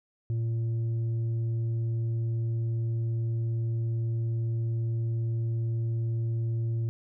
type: tone with tanh clipping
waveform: sine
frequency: 114.7 Hz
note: A#2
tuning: 28 cents flat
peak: -27 dBFS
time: 0.3-6.89 s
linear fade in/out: 0 ms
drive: 4 dB
effects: none